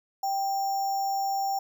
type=tone with sample-and-hold; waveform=sine; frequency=784 Hz; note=G5; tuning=in tune; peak=-25 dBFS; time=0.23-1.59 s; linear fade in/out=5 ms; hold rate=6300 Hz; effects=none